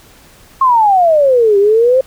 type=exponential two-way sweep; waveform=sine; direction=down then up; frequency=1089 to 392.6 to 534 Hz; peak=-6 dBFS; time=0.61-2.01 s; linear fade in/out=5 ms; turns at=1.58 s; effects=pink hiss -43 dBFS RMS until 2.06 s